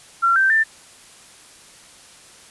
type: tone with pitch steps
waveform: sine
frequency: 1366 / 1560.1 / 1781.7 Hz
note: F6 / G6 / A6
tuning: -39 / -9 / +21 cents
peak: -13 dBFS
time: 0.22-0.64 s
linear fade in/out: 20 ms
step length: 140 ms
effects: white hiss -46 dBFS RMS until 2.5 s + resampled to 24000 Hz